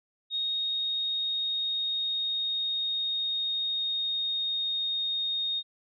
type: tone with pitch glide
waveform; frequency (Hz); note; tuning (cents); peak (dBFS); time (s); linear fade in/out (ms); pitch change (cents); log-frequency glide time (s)
sine; 3729 to 3705; A#7 to A#7; 0 to -11; -27; 0.3-5.63; 50; -11; 0.78-5.01
effects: none